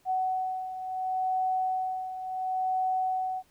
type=beating tone pair; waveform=sine; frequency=748 / 748.71 Hz; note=F#5 / F#5; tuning=+19 / +20 cents; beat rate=0.71 Hz; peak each=-28 / -34 dBFS; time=0.05-3.43 s; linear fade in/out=50 ms; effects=pink hiss -65 dBFS RMS until 3.5 s